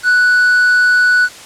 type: tone with quantisation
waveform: triangle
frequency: 1480 Hz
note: F#6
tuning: in tune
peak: -6 dBFS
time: 0.03-1.29 s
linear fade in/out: 50 ms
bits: 5
effects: white hiss -34 dBFS RMS until 1.45 s + low-pass 8000 Hz 12 dB/octave